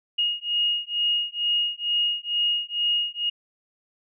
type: beating tone pair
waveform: sine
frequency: 2865 / 2867.2 Hz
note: F7 / F7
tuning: +44 / +45 cents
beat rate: 2.2 Hz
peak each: -25 dBFS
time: 0.18-3.3 s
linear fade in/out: 10 ms
effects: none